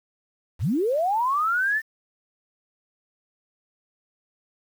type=linear sweep; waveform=sine; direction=up; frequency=55 to 1814 Hz; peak=-20 dBFS; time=0.59-1.82 s; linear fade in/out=50 ms; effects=8-bit